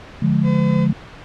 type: chord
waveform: sine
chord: D diminished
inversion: none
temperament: just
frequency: 146.83 / 176.2 / 211.4 Hz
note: D3 / F3 / Ab3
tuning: 0 / +16 / +31 cents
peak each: -18 dBFS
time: 0.22-0.93 s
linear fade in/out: 5 ms
type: tone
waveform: 35% pulse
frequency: 508 Hz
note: B4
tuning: 49 cents sharp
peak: -23 dBFS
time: 0.43-0.88 s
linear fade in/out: 50 ms
effects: pink hiss -38 dBFS RMS until 1.24 s + low-pass 3000 Hz 12 dB/octave